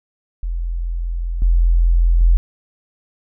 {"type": "tone with level steps", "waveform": "sine", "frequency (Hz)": 42.57, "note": "F1", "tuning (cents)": -44, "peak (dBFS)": [-19, -10, -8], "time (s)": [0.43, 2.37], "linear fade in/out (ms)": 0, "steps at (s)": [1.42, 2.21], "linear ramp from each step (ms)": 2, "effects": []}